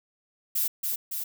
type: noise with echo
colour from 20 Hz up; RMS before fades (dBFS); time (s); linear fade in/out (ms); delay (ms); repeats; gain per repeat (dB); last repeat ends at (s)
violet; -26; 0.55-0.68; 10; 280; 2; -3; 1.24
effects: none